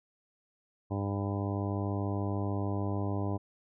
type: harmonic tone with a mistuned harmonic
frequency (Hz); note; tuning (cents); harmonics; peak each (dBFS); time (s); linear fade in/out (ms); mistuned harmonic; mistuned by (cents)
100.2; G2; +38; 1 / 2 / 3 / 4 / 5 / 6 / 7 / 8 / 9 / 10; -32 / -38 / -37 / -41 / -46 / -43 / -45 / -45 / -49 / -46; 0.9-3.38; 20; 9; +26
effects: none